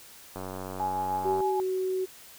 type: click train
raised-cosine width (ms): 1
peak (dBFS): -23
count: 99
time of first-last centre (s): 0.36-1.405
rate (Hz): 93.8
type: tone with tremolo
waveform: sine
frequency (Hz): 840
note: G#5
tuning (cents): +19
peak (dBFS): -26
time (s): 0.8-1.6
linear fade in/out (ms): 0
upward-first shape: sine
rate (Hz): 6.4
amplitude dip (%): 35
type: tone with pitch glide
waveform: sine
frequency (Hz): 382.2 to 373.9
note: G4 to F#4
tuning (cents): -44 to +18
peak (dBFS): -26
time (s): 1.24-2.06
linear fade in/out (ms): 20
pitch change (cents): -38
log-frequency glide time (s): 1.48-1.6
effects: white hiss -50 dBFS RMS until 2.38 s